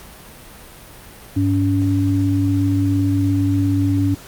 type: tone pair together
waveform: sine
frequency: 100.3 / 283.7 Hz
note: G2 / C#4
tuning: +40 / +40 cents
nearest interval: octave + tritone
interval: 1800 cents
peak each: -17 dBFS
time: 1.36-4.15 s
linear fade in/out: 10 ms
effects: pink hiss -40 dBFS RMS until 4.27 s + Opus 48 kbps